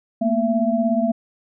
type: tone cluster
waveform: sine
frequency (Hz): 223 / 239.8 / 670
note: A3 / A#3 / E5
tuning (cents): +23 / +49 / +28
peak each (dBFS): -21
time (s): 0.21-1.12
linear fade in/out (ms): 10
effects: none